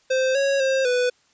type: tone with pitch steps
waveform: square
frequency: 521 / 552 / 532 / 495.1 Hz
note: C5 / C#5 / C5 / B4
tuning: -7 / -7 / +29 / +4 cents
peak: -19 dBFS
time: 0.1-1.1 s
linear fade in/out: 10 ms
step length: 250 ms
effects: white hiss -61 dBFS RMS until 1.33 s + resampled to 16000 Hz